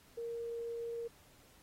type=tone; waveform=sine; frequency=466.2 Hz; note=A#4; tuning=in tune; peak=-38 dBFS; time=0.17-1.08 s; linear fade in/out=10 ms; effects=pink hiss -64 dBFS RMS until 1.62 s + AAC 48 kbps